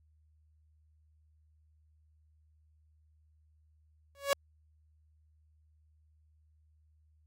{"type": "tone with exponential growth", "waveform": "sawtooth", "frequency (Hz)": 560, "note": "C#5", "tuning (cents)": 18, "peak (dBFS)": -19, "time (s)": [4.15, 4.33], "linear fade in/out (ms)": 0, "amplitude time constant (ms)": 38, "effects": ["added 77 Hz sine -64 dBFS peak until 7.26 s", "AAC 48 kbps"]}